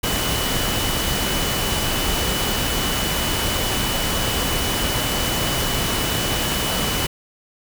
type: tone in noise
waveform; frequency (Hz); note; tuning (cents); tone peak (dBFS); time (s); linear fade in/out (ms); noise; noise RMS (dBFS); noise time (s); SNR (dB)
sine; 2970; F#7; +6; -28; 0.03-7.07; 10; pink; -22; 0.03-7.07; -9
effects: none